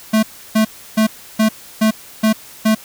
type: tone bursts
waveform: square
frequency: 218.4 Hz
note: A3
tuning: 13 cents flat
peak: -11 dBFS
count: 7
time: 0.13-2.75 s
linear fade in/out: 10 ms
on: 100 ms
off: 320 ms
effects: white hiss -39 dBFS RMS until 2.84 s